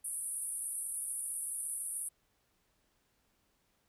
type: band-pass noise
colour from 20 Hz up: pink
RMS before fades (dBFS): -39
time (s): 0.04-2.09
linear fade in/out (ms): 10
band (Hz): 9200 to 11000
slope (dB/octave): 96
effects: pink hiss -75 dBFS RMS until 3.88 s